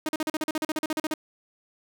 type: tone bursts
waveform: sawtooth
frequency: 311.1 Hz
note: D#4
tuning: in tune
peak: -21 dBFS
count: 16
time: 0.06-1.139 s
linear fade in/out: 2 ms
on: 29 ms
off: 41 ms
effects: none